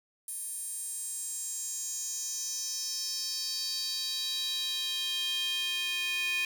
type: tone with high-pass filter sweep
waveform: square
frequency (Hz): 353.3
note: F4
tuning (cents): +20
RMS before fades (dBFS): -34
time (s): 0.28-6.45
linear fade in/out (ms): 2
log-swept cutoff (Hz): 9800 to 2500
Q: 5
effects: none